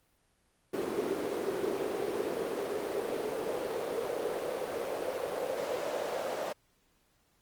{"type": "noise with high-pass filter sweep", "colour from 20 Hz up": "brown", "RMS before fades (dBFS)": -34, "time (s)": [0.73, 6.53], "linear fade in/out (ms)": 10, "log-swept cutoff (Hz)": [370, 560], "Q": 4, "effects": ["pink hiss -71 dBFS RMS until 7.41 s", "Opus 32 kbps"]}